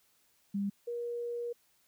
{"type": "tone pair in turn", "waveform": "sine", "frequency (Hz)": [200.1, 475.9], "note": ["G3", "A#4"], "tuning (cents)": [36, 36], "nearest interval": "octave + minor third", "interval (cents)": 1500, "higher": "second", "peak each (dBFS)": [-30, -34], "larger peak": "first", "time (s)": [[0.54, 0.7], [0.87, 1.53]], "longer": "second", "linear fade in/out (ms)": 10, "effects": ["white hiss -70 dBFS RMS until 1.87 s"]}